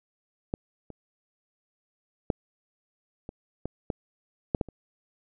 clicks, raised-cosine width 2 ms, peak -15 / -28 / -10 / -24 / -18 / -15 / -10 / -12 / -29 dBFS, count 9, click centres 0.539 / 0.903 / 2.302 / 3.291 / 3.656 / 3.902 / 4.548 / 4.612 / 4.687 s, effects none

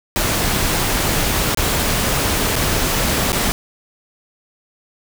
pink noise with dropouts, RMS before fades -18 dBFS, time 0.16-3.52 s, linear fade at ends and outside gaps 0 ms, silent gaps 1.547-1.573 / 2.556-2.563 / 3.32-3.329 s, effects none

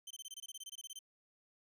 20% pulse tone bursts, 3100 Hz, G7, 20 cents flat, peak -40 dBFS, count 16, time 0.07-0.991 s, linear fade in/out 5 ms, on 36 ms, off 23 ms, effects none

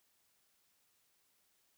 silence, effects white hiss -75 dBFS RMS until 1.77 s

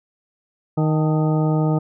harmonic tone with a mistuned harmonic, 155.56 Hz, D#3, in tune, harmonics 1 / 2 / 3 / 4 / 5 / 6 / 8, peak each -17 / -23 / -27 / -29 / -31 / -33 / -35 dBFS, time 0.77-1.79 s, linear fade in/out 10 ms, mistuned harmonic 6, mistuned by -85 cents, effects none

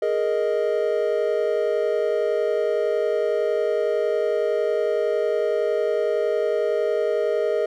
triangle chord, Ab suspended second, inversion none, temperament equal, 415.3 / 466.2 / 622.3 Hz, Ab4 / Bb4 / Eb5, 0 / 0 / 0 cents, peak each -22 dBFS, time 0.02-7.66 s, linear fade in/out 5 ms, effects none

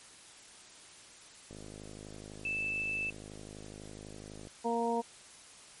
click train, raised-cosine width 2 ms, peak -34 dBFS, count 155, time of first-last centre 1.51-4.472 s, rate 52 Hz
sine tone, 2637 Hz, E7, in tune, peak -32 dBFS, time 2.45-3.1 s, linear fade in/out 2 ms
harmonic tone, 233.1 Hz, A#3, in tune, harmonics 1 / 2 / 3 / 4, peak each -35 / -33 / -36 / -34 dBFS, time 4.64-5.02 s, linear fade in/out 20 ms
effects white hiss -54 dBFS RMS until 5.8 s + MP3 48 kbps

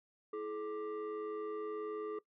sine tone with frequency modulation, 426.9 Hz, G#4, 48 cents sharp, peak -36 dBFS, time 0.33-2.19 s, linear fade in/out 5 ms, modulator 755 Hz, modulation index 0.68, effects noise-tail reverb RT60 0.1 s tail -20 dB re dry + tanh soft clip ceiling -35 dBFS

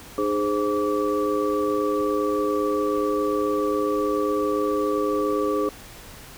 sine tone cluster, 303.9 / 413.7 / 521 / 1154 Hz, D#4 / G#4 / C5 / D6, -41 / -7 / -7 / -31 cents, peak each -26 / -24 / -27 / -28 dBFS, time 0.18-5.69 s, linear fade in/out 2 ms, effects pink hiss -43 dBFS RMS until 6.37 s

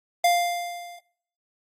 square tone with level ramp, 698.5 Hz, F5, in tune, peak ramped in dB -16 to -42 dBFS, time 0.24-0.99 s, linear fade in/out 5 ms, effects noise-tail reverb RT60 0.7 s tail -23 dB re dry + AAC 48 kbps

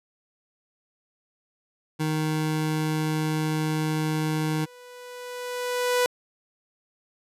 25% pulse tone, 155.56 Hz, D#3, in tune, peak -20 dBFS, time 1.99-4.66 s, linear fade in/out 20 ms
sawtooth tone with exponential growth, 493.9 Hz, B4, in tune, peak -15 dBFS, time 4.12-6.06 s, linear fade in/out 0 ms, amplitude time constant 420 ms
effects resampled to 32000 Hz

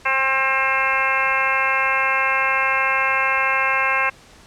harmonic tone, 266.5 Hz, C4, 32 cents sharp, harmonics 2 / 3 / 4 / 5 / 6 / 7 / 8 / 9 / 10, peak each -30 / -28 / -22 / -30 / -23 / -32 / -23 / -29 / -24 dBFS, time 0.05-4.1 s, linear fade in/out 10 ms, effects pink hiss -47 dBFS RMS until 4.46 s + low-pass 8000 Hz 12 dB/octave

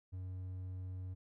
triangle tone, 92.5 Hz, F#2, in tune, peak -39 dBFS, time 0.12-1.15 s, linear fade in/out 20 ms, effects none

